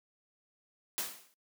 white noise with exponential decay, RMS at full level -32 dBFS, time 0.98-1.34 s, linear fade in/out 0 ms, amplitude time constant 77 ms, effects noise-tail reverb RT60 0.1 s tail -22 dB re dry + high-pass 200 Hz 12 dB/octave

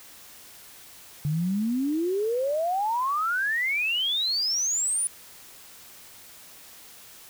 sine exponential sweep, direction up, 143.2 to 9910 Hz, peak -23 dBFS, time 1.25-5.07 s, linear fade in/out 0 ms, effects white hiss -48 dBFS RMS until 7.29 s

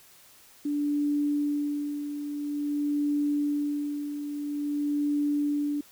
sine tone with tremolo, 291.6 Hz, D4, 12 cents flat, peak -23 dBFS, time 0.65-5.81 s, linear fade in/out 5 ms, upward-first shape sine, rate 0.49 Hz, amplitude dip 60%, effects white hiss -55 dBFS RMS until 5.91 s

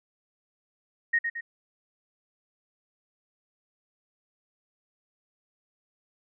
sine tone with echo, 1864.7 Hz, A#6, in tune, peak -20 dBFS, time 1.13-1.19 s, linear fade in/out 10 ms, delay 110 ms, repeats 2, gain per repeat -6 dB, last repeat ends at 1.41 s, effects none

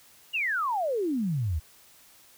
sine exponential sweep, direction down, 2931 to 70.8 Hz, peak -25 dBFS, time 0.33-1.6 s, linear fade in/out 20 ms, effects white hiss -56 dBFS RMS until 2.37 s

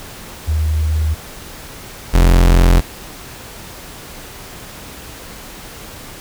sine / 40% pulse tone pair in turn, 77.78 / 43.63 Hz, D#2 / F1, 0 / -1 cents, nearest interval minor seventh, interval 1001 cents, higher first, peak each -13 / -6 dBFS, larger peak second, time 0.47-1.15 / 2.13-2.81 s, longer neither, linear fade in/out 20 ms, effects pink hiss -34 dBFS RMS until 6.2 s

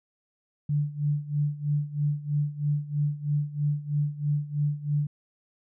sine tone with tremolo, 146.83 Hz, D3, in tune, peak -21 dBFS, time 0.69-5.07 s, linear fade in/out 5 ms, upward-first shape sine, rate 3.1 Hz, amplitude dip 85%, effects none

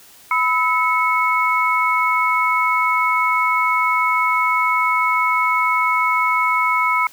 sine tone cluster, 999 / 1294 / 2200 Hz, B5 / E6 / C#7, +20 / -32 / -14 cents, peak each -19 dBFS, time 0.31-7.07 s, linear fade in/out 2 ms, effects white hiss -46 dBFS RMS until 7.12 s

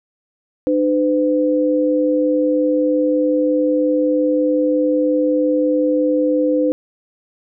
sine tone pair together, 301.6 / 507.2 Hz, D4 / B4, +46 / +46 cents, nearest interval major sixth, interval 900 cents, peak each -16 dBFS, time 0.67-6.72 s, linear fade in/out 0 ms, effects none

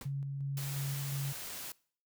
pink noise with exponential decay, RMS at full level -42 dBFS, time 0.01-0.13 s, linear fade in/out 2 ms, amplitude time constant 24 ms
sine tone with tremolo, 138.8 Hz, C#3, 3 cents sharp, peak -33 dBFS, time 0.05-1.33 s, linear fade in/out 10 ms, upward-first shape square, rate 2.8 Hz, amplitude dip 25%
white noise, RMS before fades -43 dBFS, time 0.57-1.72 s, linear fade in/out 2 ms
effects noise-tail reverb RT60 0.5 s tail -23 dB re dry

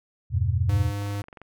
sine chord, E minor, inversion none, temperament equal, 82.41 / 98 / 123.47 Hz, E2 / G2 / B2, 0 / 0 / 0 cents, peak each -25 / -24 / -26 dBFS, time 0.3-0.93 s, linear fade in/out 50 ms
square tone, 101.4 Hz, G#2, 41 cents flat, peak -28 dBFS, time 0.69-1.22 s, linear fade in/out 5 ms
click train, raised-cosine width 0.5 ms, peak -29 dBFS, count 10, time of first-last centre 1.02-1.416 s, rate 22.7 Hz
effects none

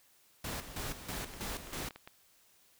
pink noise with tremolo, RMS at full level -39 dBFS, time 0.44-1.89 s, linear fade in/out 5 ms, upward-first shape square, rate 3.1 Hz, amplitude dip 65%
clicks, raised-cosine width 0.3 ms, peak -31 dBFS, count 7, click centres 1.338 / 1.672 / 1.726 / 1.815 / 1.908 / 1.96 / 2.075 s
effects white hiss -66 dBFS RMS until 2.79 s

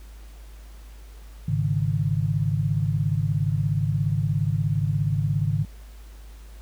sine chord, Ab suspended fourth, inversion none, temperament equal, 103.83 / 138.59 / 155.56 Hz, Ab2 / Db3 / Eb3, 0 / 0 / 0 cents, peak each -25 dBFS, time 1.48-5.65 s, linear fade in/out 5 ms, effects added 52 Hz sine -40 dBFS peak until 6.61 s + pink hiss -54 dBFS RMS until 6.61 s

